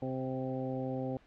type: harmonic tone with a mistuned harmonic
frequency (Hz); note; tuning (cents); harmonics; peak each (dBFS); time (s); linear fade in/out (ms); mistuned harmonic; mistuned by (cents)
130.6; C3; -3; 1 / 2 / 3 / 4 / 5 / 6; -39 / -37 / -43 / -39 / -48 / -45; 0.02-1.17; 2; 5; -19
effects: pink hiss -63 dBFS RMS until 1.26 s + low-pass 3000 Hz 12 dB/octave